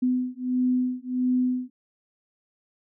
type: beating tone pair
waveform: sine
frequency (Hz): 251.3 / 252.8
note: B3 / B3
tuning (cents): +30 / +41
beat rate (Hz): 1.5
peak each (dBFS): -25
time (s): 0.02-1.7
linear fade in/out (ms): 10
effects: none